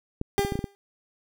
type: clicks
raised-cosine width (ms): 3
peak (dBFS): -15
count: 7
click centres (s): 0.214 / 0.393 / 0.449 / 0.522 / 0.555 / 0.591 / 0.642
type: tone with exponential decay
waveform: 30% pulse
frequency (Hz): 400.4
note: G4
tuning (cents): +37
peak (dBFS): -17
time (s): 0.38-0.75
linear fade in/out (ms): 0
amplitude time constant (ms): 79
effects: none